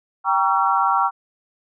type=chord; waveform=sine; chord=G diminished seventh; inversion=none; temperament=just; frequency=784 / 940.8 / 1128.9 / 1354.7 Hz; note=G5 / Bb5 / Db6 / Fb6; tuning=0 / +16 / +31 / +47 cents; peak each=-21 dBFS; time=0.24-1.11 s; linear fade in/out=50 ms; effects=none